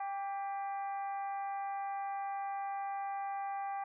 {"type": "harmonic tone with a mistuned harmonic", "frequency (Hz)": 396.6, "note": "G4", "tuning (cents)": 20, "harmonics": [2, 3, 4, 5, 6], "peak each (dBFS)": [-36, -47, -53, -53, -58], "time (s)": [0, 3.84], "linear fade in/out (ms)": 5, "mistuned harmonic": 3, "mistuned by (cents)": -37, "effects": []}